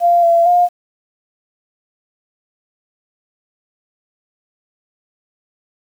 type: tone with pitch steps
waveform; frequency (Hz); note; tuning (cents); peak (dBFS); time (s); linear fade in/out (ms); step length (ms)
sine; 693 / 678 / 708; F5 / E5 / F5; -14 / +49 / +23; -8; 0-0.69; 50; 230
effects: 7-bit